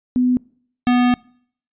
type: tone pair in turn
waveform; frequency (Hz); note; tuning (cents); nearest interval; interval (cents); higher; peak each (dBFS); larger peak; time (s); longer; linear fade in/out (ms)
sine / square; 250 / 246.3; B3 / B3; +21 / -5; unison; 26; first; -13; neither; 0.16-0.37 / 0.87-1.14; second; 0
effects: noise-tail reverb RT60 0.6 s tail -25 dB re dry + resampled to 8000 Hz